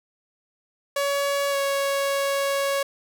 sawtooth tone with pitch glide, 563 to 555.6 Hz, C#5 to C#5, +27 to +4 cents, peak -18 dBFS, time 0.96-2.83 s, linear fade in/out 5 ms, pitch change -23 cents, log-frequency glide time 1.5-1.56 s, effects none

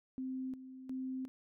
sine tone with tremolo, 260.2 Hz, C4, 9 cents flat, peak -37 dBFS, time 0.18-1.28 s, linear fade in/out 0 ms, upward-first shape square, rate 1.4 Hz, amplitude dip 70%, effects none

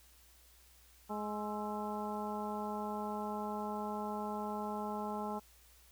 harmonic tone with a mistuned harmonic, 210 Hz, G#3, 19 cents sharp, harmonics 1 / 2 / 3 / 4 / 5 / 6, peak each -41 / -44 / -46 / -41 / -46 / -49 dBFS, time 1.09-5.4 s, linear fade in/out 20 ms, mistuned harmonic 6, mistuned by +90 cents, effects added 60 Hz sine -64 dBFS peak until 5.91 s + white hiss -64 dBFS RMS until 5.91 s

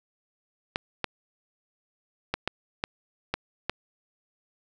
clicks, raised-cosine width 0.3 ms, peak -10 dBFS, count 7, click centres 0.759 / 1.043 / 2.34 / 2.476 / 2.839 / 3.34 / 3.696 s, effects none

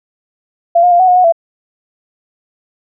sine tone with pitch steps, 684 / 713 / 697 / 744 / 722 / 731 / 670 Hz, F5 / F5 / F5 / F#5 / F#5 / F#5 / E5, -36 / +36 / -4 / +9 / -43 / -21 / +28 cents, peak -5 dBFS, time 0.75-1.324 s, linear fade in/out 10 ms, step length 82 ms, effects none

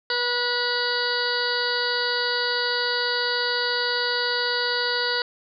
harmonic tone with a mistuned harmonic, 486.9 Hz, B4, 25 cents flat, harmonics 1 / 2 / 3 / 4 / 6 / 7 / 8 / 9 / 10, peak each -29 / -32 / -27 / -32 / -35 / -40 / -30 / -30 / -30 dBFS, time 0.1-5.22 s, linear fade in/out 2 ms, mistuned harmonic 10, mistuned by -43 cents, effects none

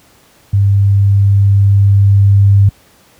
sine tone with level ramp, 99.6 Hz, G2, 28 cents sharp, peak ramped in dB -6 to -3 dBFS, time 0.53-2.69 s, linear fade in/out 5 ms, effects pink hiss -47 dBFS RMS until 3.19 s + high-pass 60 Hz 12 dB/octave

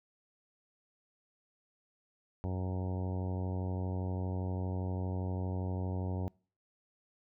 harmonic tone, 92.5 Hz, F#2, in tune, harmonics 1 / 2 / 3 / 4 / 5 / 6 / 7 / 8 / 9 / 10, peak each -34 / -40 / -44 / -46 / -48 / -50 / -51 / -52 / -53 / -54 dBFS, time 2.44-6.28 s, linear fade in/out 0 ms, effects noise-tail reverb RT60 0.4 s tail -25 dB re dry

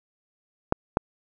clicks, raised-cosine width 1 ms, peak -5 dBFS, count 2, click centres 0.724 / 0.971 s, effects none

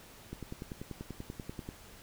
click train, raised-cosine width 3 ms, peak -27 dBFS, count 15, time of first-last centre 0.33-1.689 s, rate 10.3 Hz, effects pink hiss -54 dBFS RMS until 2.02 s

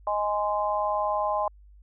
sine chord, Ab major, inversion second, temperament just, 623 / 830.6 / 1038.3 Hz, Eb5 / Ab5 / C6, +2 / 0 / -14 cents, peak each -28 dBFS, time 0.07-1.48 s, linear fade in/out 2 ms, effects added 50 Hz sine -49 dBFS peak until 1.82 s

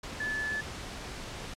sine tone in noise, 1732 Hz, A6, 28 cents flat, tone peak -30 dBFS, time 0.2-0.61 s, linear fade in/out 5 ms, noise pink, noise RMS -40 dBFS, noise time 0.03-1.54 s, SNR +7 dB, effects low-pass 7000 Hz 12 dB/octave + MP3 96 kbps

